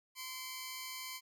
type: tone pair together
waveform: 10% pulse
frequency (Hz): 1033.6 / 2295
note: C6 / D7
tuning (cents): -21 / -40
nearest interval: octave + major second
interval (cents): 1381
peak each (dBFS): -36 / -37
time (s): 0.15-1.21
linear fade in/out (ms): 50
effects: none